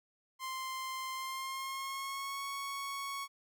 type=tone with pitch glide; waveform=sawtooth; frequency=1046.5 to 1108.7 Hz; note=C6 to C#6; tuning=0 to 0 cents; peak=-34 dBFS; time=0.39-3.28 s; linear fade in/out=50 ms; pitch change=+100 cents; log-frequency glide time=1.13-2.45 s; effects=none